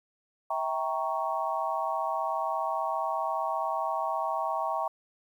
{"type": "chord", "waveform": "sine", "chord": "E diminished seventh", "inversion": "none", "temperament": "equal with one note detuned", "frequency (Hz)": [649.1, 784, 932.3, 1108.7], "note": ["E5", "G5", "Bb5", "Db6"], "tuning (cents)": [-27, 0, 0, 0], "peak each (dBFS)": -33, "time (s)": [0.5, 4.88], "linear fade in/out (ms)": 5, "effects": ["10-bit"]}